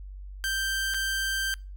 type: tone with dropouts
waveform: sawtooth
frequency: 1568 Hz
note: G6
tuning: in tune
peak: -23 dBFS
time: 0.44-1.54 s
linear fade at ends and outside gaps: 0 ms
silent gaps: 0.939-0.944 s
effects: noise-tail reverb RT60 0.3 s tail -25 dB re dry + added 48 Hz sine -38 dBFS peak until 1.76 s